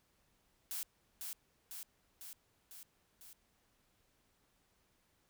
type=noise with echo; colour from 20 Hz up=blue; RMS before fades=-41 dBFS; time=0.71-0.83 s; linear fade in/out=0 ms; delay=500 ms; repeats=5; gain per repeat=-3 dB; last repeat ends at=3.33 s; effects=pink hiss -75 dBFS RMS until 5.29 s